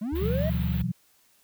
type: linear sweep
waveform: triangle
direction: up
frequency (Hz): 196 to 659.3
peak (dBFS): -26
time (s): 0.01-0.5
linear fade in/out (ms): 10
type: tone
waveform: sine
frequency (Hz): 73.4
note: D2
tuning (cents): 0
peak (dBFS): -28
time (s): 0.12-0.84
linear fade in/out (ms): 10
type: band-stop noise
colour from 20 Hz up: white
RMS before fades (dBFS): -42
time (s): 0.15-0.82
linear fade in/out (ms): 5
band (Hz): 3900 to 14000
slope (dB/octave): 48
type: chord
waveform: sine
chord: B suspended fourth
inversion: none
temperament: equal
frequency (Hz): 123.47 / 164.81 / 185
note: B2 / E3 / F#3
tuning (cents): 0 / 0 / 0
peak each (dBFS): -30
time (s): 0.21-0.92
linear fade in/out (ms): 10
effects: white hiss -63 dBFS RMS until 1.43 s